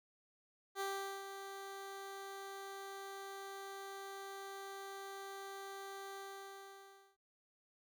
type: tone with ADSR envelope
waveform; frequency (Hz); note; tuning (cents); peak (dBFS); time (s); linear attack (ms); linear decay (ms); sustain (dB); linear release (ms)
15% pulse; 392; G4; 0; -31; 0.75-7.17; 54; 420; -9; 1000
effects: none